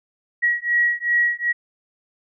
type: beating tone pair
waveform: sine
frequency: 1910 / 1912.6 Hz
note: A#6 / A#6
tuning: +42 / +44 cents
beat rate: 2.6 Hz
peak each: -20 dBFS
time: 0.42-1.53 s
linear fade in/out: 20 ms
effects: none